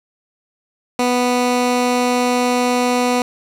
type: tone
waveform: 15% pulse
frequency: 246.9 Hz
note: B3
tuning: in tune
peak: -8 dBFS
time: 0.99-3.22 s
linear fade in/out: 2 ms
effects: low-pass 11000 Hz 12 dB/octave + 8-bit